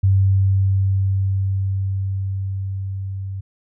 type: tone with level ramp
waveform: sine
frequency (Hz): 96.7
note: G2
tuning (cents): -23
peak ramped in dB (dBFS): -11 to -25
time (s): 0.03-3.41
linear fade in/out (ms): 10
effects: none